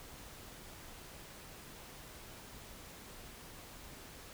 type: silence
effects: pink hiss -52 dBFS RMS until 4.33 s